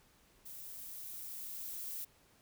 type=noise with level ramp; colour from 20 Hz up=violet; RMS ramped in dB=-49 to -42 dBFS; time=0.45-2.05 s; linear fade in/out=10 ms; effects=pink hiss -67 dBFS RMS until 2.41 s